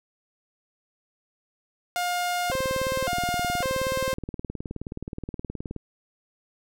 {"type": "tone with vibrato", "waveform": "sawtooth", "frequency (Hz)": 611, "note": "D#5", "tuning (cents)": -32, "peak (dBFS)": -21, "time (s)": [1.96, 4.14], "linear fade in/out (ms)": 0, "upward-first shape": "square", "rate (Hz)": 0.9, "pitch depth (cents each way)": 260}
{"type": "click train", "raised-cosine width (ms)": 3, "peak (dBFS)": -20, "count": 63, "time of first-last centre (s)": [2.5, 5.763], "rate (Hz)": 19}
{"effects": []}